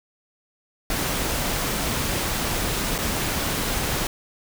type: noise with dropouts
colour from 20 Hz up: pink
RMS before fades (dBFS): -25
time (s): 0.9-4.07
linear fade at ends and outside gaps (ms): 2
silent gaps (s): 2.981-2.986
effects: none